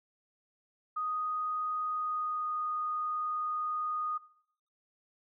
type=tone with pitch glide; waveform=sine; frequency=1244.5 to 1235.2 Hz; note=D#6 to D#6; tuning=0 to -13 cents; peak=-31 dBFS; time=0.96-4.18 s; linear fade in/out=10 ms; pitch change=-13 cents; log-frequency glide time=1.86-2.54 s; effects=noise-tail reverb RT60 0.7 s tail -20 dB re dry